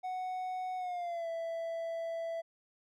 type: tone with pitch glide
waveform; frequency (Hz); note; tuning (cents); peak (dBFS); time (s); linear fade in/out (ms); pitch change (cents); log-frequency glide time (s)
triangle; 740 to 663.1; F#5 to E5; 0 to +10; -33; 0.03-2.42; 20; -190; 0.77-1.28
effects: none